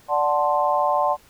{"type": "chord", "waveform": "sine", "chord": "D dominant seventh", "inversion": "none", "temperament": "equal", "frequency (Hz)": [587.3, 740, 880, 1046.5], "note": ["D5", "F#5", "A5", "C6"], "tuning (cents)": [0, 0, 0, 0], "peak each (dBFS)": -23, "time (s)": [0.08, 1.17], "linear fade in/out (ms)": 50, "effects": ["pink hiss -53 dBFS RMS until 1.29 s"]}